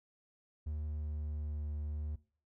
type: tone with pitch glide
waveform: triangle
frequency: 76 to 74.91 Hz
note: D#2 to D2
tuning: -40 to +35 cents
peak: -34 dBFS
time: 0.66-2.16 s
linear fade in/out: 10 ms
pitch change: -25 cents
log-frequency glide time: 0.85-1.09 s
effects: noise-tail reverb RT60 0.4 s tail -19 dB re dry